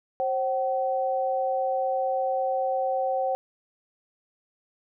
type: tone pair together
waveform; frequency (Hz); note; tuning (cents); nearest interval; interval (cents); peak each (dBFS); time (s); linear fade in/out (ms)
sine; 532 / 760.9; C5 / F#5; +29 / +48; tritone; 619; -26; 0.2-3.35; 0
effects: none